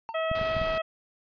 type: tone with exponential decay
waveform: triangle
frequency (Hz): 906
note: A#5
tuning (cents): -50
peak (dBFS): -27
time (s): 0.09-0.2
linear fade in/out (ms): 0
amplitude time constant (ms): 23
type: harmonic tone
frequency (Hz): 645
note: E5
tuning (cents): -38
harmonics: 1 / 2 / 3 / 4 / 5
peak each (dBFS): -27 / -33 / -37 / -39 / -41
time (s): 0.14-0.82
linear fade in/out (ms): 10
type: clicks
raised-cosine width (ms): 5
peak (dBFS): -20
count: 4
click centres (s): 0.315 / 0.414 / 0.567 / 0.616
type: noise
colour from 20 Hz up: pink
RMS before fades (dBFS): -37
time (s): 0.35-0.78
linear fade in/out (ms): 2
effects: resampled to 11025 Hz